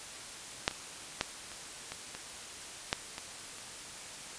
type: clicks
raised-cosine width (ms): 0.2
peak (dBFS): -8 / -24 / -11 / -29 / -21 / -23 / -10 / -21 / -30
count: 9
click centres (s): 0.679 / 0.711 / 1.211 / 1.517 / 1.92 / 2.15 / 2.929 / 3.181 / 3.584
effects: white hiss -45 dBFS RMS until 4.38 s + resampled to 22050 Hz